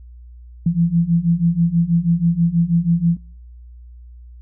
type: beating tone pair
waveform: sine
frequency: 165.8 / 172 Hz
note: E3 / F3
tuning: +10 / -26 cents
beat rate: 6.2 Hz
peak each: -18 / -16 dBFS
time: 0.66-3.17 s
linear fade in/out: 5 ms
effects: noise-tail reverb RT60 0.5 s tail -24 dB re dry + added 60 Hz sine -37 dBFS peak until 4.41 s